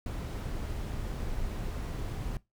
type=noise; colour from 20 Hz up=brown; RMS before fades=-35 dBFS; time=0.06-2.37 s; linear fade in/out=2 ms; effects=noise-tail reverb RT60 0.2 s tail -20 dB re dry